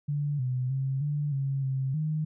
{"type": "tone with pitch steps", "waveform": "sine", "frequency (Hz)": [145.5, 127.1, 134.3, 146.8, 136.8, 133.3, 154.6], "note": ["D3", "C3", "C3", "D3", "C#3", "C3", "D#3"], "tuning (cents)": [-16, -50, 46, 0, -23, 33, -11], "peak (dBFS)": -26, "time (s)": [0.08, 2.25], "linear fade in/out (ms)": 10, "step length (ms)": 310, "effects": []}